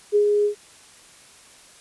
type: tone with ADSR envelope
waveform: sine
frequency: 414.1 Hz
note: G#4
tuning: 5 cents flat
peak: -13 dBFS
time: 0.12-0.55 s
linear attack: 35 ms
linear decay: 92 ms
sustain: -3 dB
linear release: 100 ms
effects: white hiss -49 dBFS RMS until 1.8 s + resampled to 24000 Hz